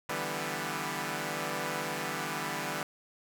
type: chord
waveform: 5% pulse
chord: E minor seventh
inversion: third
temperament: equal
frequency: 146.83 / 164.81 / 196 / 246.9 Hz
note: D3 / E3 / G3 / B3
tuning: 0 / 0 / 0 / 0 cents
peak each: -27 dBFS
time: 0.09-2.83 s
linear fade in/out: 2 ms
effects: none